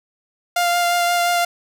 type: tone with vibrato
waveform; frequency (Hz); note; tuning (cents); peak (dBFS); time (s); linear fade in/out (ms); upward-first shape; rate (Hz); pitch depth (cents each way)
sawtooth; 698.5; F5; 0; -12; 0.56-1.45; 5; sine; 5.7; 12
effects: none